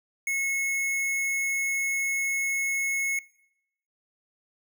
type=tone; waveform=square; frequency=2184 Hz; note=C#7; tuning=26 cents flat; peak=-26 dBFS; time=0.27-3.19 s; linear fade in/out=2 ms; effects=noise-tail reverb RT60 0.8 s tail -22 dB re dry

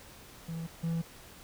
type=tone pair in turn; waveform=triangle; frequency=164.6 / 165.65 Hz; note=E3 / E3; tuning=-2 / +9 cents; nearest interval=unison; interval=11 cents; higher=second; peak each=-33 / -27 dBFS; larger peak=second; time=0.48-0.67 / 0.83-1.02 s; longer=neither; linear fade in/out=10 ms; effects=pink hiss -52 dBFS RMS until 1.43 s

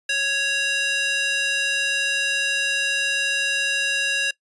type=tone with high-pass filter; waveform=square; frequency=554.4 Hz; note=C#5; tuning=in tune; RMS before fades=-22 dBFS; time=0.09-4.31 s; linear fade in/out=5 ms; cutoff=2200 Hz; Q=3.4; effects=noise-tail reverb RT60 0.1 s tail -22 dB re dry + resampled to 24000 Hz

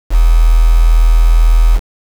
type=tone with quantisation; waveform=sine; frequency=41 Hz; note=E1; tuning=9 cents flat; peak=-4 dBFS; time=0.1-1.8 s; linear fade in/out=50 ms; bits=4; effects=none

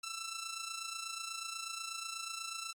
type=tone with amplitude modulation; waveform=10% pulse; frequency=1334 Hz; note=E6; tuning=20 cents sharp; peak=-29 dBFS; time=0.03-2.73 s; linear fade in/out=10 ms; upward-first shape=sine; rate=28.2 Hz; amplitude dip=60%; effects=MP3 64 kbps

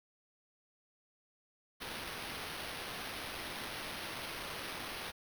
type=noise with sample-and-hold; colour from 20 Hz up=violet; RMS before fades=-43 dBFS; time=1.8-5.12 s; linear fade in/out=20 ms; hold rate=7350 Hz; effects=none

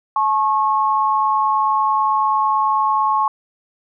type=tone pair together; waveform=sine; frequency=862 / 1091.1 Hz; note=A5 / C#6; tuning=-36 / -28 cents; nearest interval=major third; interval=408 cents; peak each=-18 / -16 dBFS; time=0.16-3.28 s; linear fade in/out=2 ms; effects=none

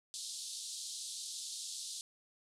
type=band-pass noise; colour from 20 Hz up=pink; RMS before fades=-44 dBFS; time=0.14-2.01 s; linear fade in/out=0 ms; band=3600 to 10000 Hz; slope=48 dB/octave; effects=none

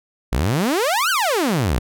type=exponential two-way sweep; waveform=sawtooth; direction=up then down; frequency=51.91 to 1591 to 51.91 Hz; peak=-13 dBFS; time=0.32-1.79 s; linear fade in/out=10 ms; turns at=1.1 s; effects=none

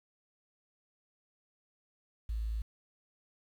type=tone; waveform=sine; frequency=54.8 Hz; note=A1; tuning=6 cents flat; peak=-32 dBFS; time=2.29-2.62 s; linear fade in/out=5 ms; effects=10-bit

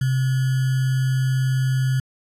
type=tone with sample-and-hold; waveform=sine; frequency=130.81 Hz; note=C3; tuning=in tune; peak=-17 dBFS; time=0.01-2 s; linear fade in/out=5 ms; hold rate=1575 Hz; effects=resampled to 32000 Hz

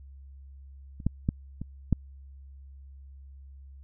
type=clicks; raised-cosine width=5 ms; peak=-30 / -12 / -12 / -22 / -10 dBFS; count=5; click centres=1.002 / 1.066 / 1.289 / 1.616 / 1.927 s; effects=added 68 Hz sine -45 dBFS peak until 3.83 s

